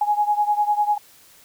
sine beating tone pair, 830.6 / 840.6 Hz, G#5 / G#5, 0 / +21 cents, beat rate 10 Hz, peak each -19 / -22 dBFS, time 0.01-0.98 s, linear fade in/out 5 ms, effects white hiss -51 dBFS RMS until 1.44 s

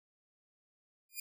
5% pulse tone with exponential growth, 2424 Hz, D#7, 46 cents flat, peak -26 dBFS, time 1.09-1.2 s, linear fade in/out 5 ms, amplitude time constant 23 ms, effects none

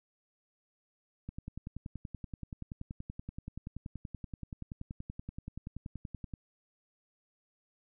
click train, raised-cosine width 5 ms, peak -28 dBFS, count 54, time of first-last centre 1.29-6.338 s, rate 10.5 Hz, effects none

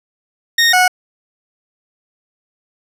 20% pulse tone pair in turn, 1854 / 733 Hz, A#6 / F#5, -10 / -16 cents, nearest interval octave + major third, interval 1606 cents, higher first, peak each -4 dBFS, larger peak neither, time 0.58-0.73 / 0.73-0.88 s, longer neither, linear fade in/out 5 ms, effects low-pass 12000 Hz 12 dB/octave

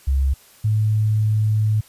sine tone pair in turn, 67.7 / 107.65 Hz, C#2 / A2, -40 / -37 cents, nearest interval minor sixth, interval 803 cents, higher second, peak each -15 dBFS, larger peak neither, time 0.07-0.34 / 0.64-1.81 s, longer second, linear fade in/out 10 ms, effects white hiss -50 dBFS RMS until 1.88 s + resampled to 32000 Hz

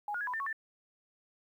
sine tone with pitch steps, 829 / 1437 / 1669 / 996 / 1792 / 1109 / 1778 Hz, G#5 / F6 / G#6 / B5 / A6 / C#6 / A6, -3 / +49 / +8 / +14 / +31 / 0 / +18 cents, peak -33 dBFS, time 0.08-0.528 s, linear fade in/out 2 ms, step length 64 ms, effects 11-bit

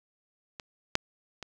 clicks, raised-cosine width 0.2 ms, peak -22 / -6 / -22 dBFS, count 3, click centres 0.598 / 0.954 / 1.427 s, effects none

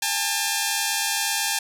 5% pulse tone pair together, 809.1 / 887 Hz, G#5 / A5, -45 / +14 cents, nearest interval major second, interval 159 cents, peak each -13 dBFS, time 0.02-1.59 s, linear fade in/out 5 ms, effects none

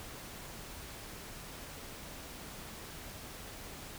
silence, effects pink hiss -47 dBFS RMS until 3.98 s

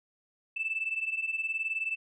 sine beating tone pair, 2627 / 2646 Hz, E7 / E7, -7 / +6 cents, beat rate 19 Hz, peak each -34 / -31 dBFS, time 0.56-1.96 s, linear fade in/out 10 ms, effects tanh soft clip ceiling -22 dBFS

